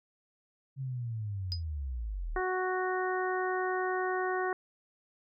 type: linear sweep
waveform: sine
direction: down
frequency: 137.1 to 32.4 Hz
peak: -33 dBFS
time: 0.76-2.41 s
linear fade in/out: 50 ms
type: tone with exponential decay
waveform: sine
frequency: 4978 Hz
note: D#8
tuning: in tune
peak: -29 dBFS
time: 1.52-1.63 s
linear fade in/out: 0 ms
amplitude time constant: 22 ms
type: harmonic tone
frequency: 370 Hz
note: F#4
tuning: in tune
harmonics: 1 / 2 / 3 / 4 / 5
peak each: -32 / -35 / -37 / -38 / -39 dBFS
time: 2.36-4.53 s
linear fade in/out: 2 ms
effects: none